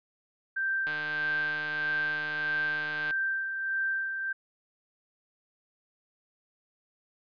sine tone with tremolo, 1568 Hz, G6, in tune, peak -26 dBFS, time 0.56-4.33 s, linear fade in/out 10 ms, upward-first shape sine, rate 1.6 Hz, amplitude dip 45%
click train, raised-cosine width 0.3 ms, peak -23 dBFS, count 339, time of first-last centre 0.87-3.108 s, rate 151 Hz
effects resampled to 11025 Hz

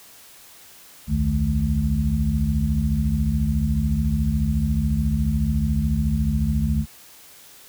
sine tone cluster, 63.2 / 77.2 / 151.8 / 216.6 Hz, B1 / D#2 / D#3 / A3, +41 / -13 / -42 / -27 cents, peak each -24 dBFS, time 1.07-6.86 s, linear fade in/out 50 ms, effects white hiss -47 dBFS RMS until 7.68 s

